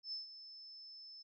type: tone with ADSR envelope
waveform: sine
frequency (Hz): 5260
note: E8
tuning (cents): -5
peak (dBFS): -39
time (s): 0.03-1.23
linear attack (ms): 93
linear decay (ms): 140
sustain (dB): -12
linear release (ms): 16
effects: none